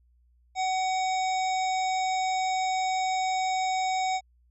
harmonic tone, 751 Hz, F#5, 26 cents sharp, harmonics 1 / 3 / 5 / 7 / 9 / 10, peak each -25 / -35 / -39 / -42 / -44 / -45 dBFS, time 0.55-4.21 s, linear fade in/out 50 ms, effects added 60 Hz sine -60 dBFS peak until 4.5 s

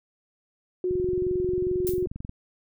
sine tone, 364.3 Hz, F#4, 27 cents flat, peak -23 dBFS, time 0.84-2.06 s, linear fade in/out 2 ms
click train, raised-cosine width 5 ms, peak -23 dBFS, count 32, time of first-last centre 0.91-2.294 s, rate 22.4 Hz
violet noise with exponential decay, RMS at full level -30 dBFS, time 1.87-2.05 s, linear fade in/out 0 ms, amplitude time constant 38 ms
effects none

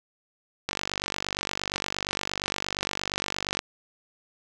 click train, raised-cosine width 0.2 ms, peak -10 dBFS, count 142, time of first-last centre 0.69-3.591 s, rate 48.6 Hz, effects none

